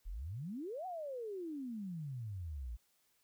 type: exponential two-way sweep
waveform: sine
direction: up then down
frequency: 36.21 to 765 to 54.2 Hz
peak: -40 dBFS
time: 0.05-2.77 s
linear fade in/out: 20 ms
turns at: 0.86 s
effects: white hiss -75 dBFS RMS until 3.23 s